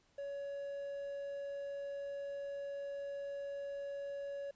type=tone with quantisation; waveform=triangle; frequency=562 Hz; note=C#5; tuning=24 cents sharp; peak=-38 dBFS; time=0.18-4.51 s; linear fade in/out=5 ms; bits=11; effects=pink hiss -72 dBFS RMS until 4.55 s + resampled to 16000 Hz